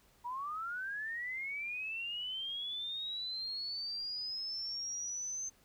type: linear sweep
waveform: sine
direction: up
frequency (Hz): 940 to 6272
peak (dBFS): -37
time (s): 0.24-5.5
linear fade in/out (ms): 20
effects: pink hiss -67 dBFS RMS until 5.64 s